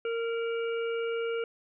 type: harmonic tone with a mistuned harmonic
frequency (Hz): 461.4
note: A#4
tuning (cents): -18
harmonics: 1 / 3 / 5 / 6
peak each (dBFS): -29 / -39 / -43 / -45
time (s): 0.05-1.44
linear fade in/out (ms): 2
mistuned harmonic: 6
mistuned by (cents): +44
effects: none